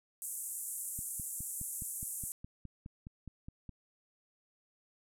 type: band-pass noise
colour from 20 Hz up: pink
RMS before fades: -41 dBFS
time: 0.22-2.32 s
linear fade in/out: 0 ms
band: 7600 to 13000 Hz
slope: 48 dB/octave
type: click train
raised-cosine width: 5 ms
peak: -33 dBFS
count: 14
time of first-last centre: 0.99-3.693 s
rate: 4.81 Hz
effects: none